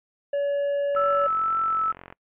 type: tone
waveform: triangle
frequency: 568 Hz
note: C#5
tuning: 42 cents sharp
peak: -20 dBFS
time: 0.33-1.27 s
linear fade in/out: 5 ms
type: click train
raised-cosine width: 0.5 ms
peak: -26 dBFS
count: 54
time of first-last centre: 0.95-2.125 s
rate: 45.1 Hz
type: tone with vibrato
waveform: sine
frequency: 1318.5 Hz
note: E6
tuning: in tune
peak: -21 dBFS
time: 0.96-1.92 s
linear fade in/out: 5 ms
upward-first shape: triangle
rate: 2 Hz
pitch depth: 14 cents each way
effects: noise-tail reverb RT60 0.1 s tail -26 dB re dry + resampled to 8000 Hz